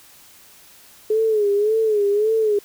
sine tone with vibrato, 423.9 Hz, G#4, 35 cents sharp, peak -15 dBFS, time 1.1-2.59 s, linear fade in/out 5 ms, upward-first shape sine, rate 1.8 Hz, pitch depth 90 cents each way, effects white hiss -48 dBFS RMS until 2.64 s

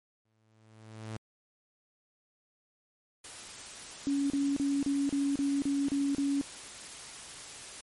sawtooth tone with exponential growth, 110 Hz, A2, in tune, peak -32 dBFS, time 0.25-1.17 s, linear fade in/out 5 ms, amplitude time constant 200 ms
white noise, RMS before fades -45 dBFS, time 3.24-7.81 s, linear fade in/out 5 ms
sine tone bursts, 280 Hz, C#4, 18 cents sharp, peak -26 dBFS, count 9, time 4.07-6.412 s, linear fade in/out 0 ms, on 230 ms, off 34 ms
effects MP3 48 kbps

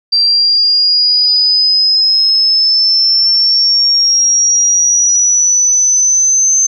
sine exponential sweep, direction up, 4699 to 6260 Hz, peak -7 dBFS, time 0.12-6.67 s, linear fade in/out 10 ms, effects none

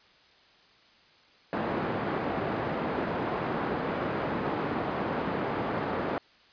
pink band-pass noise, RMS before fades -31 dBFS, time 1.53-6.18 s, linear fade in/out 0 ms, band 180 to 1300 Hz, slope 12 dB/octave, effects white hiss -59 dBFS RMS until 6.52 s + resampled to 11025 Hz

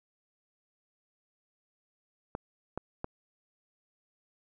clicks, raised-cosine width 1 ms, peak -20 dBFS, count 3, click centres 2.351 / 2.776 / 3.044 s, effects none

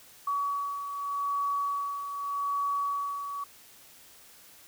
sine beating tone pair, 1132 / 1132.83 Hz, C#6 / C#6, +36 / +37 cents, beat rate 0.83 Hz, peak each -37 / -29 dBFS, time 0.27-3.44 s, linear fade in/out 5 ms, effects white hiss -54 dBFS RMS until 4.67 s

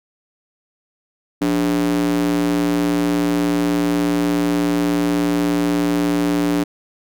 square tone with high-pass filter, 58.27 Hz, A#1, in tune, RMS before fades -18 dBFS, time 1.41-6.64 s, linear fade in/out 10 ms, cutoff 250 Hz, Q 5.9, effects none

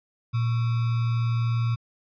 sine tone with sample-and-hold, 116.54 Hz, A#2, in tune, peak -21 dBFS, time 0.33-1.76 s, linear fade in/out 20 ms, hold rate 1225 Hz, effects resampled to 11025 Hz

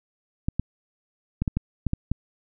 clicks, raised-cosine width 5 ms, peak -11 dBFS, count 8, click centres 0.485 / 0.596 / 1.42 / 1.478 / 1.57 / 1.867 / 1.934 / 2.116 s, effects none

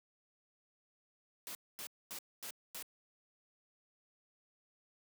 white noise bursts, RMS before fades -45 dBFS, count 5, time 1.47-2.825 s, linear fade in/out 0 ms, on 79 ms, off 240 ms, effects high-pass 150 Hz 12 dB/octave

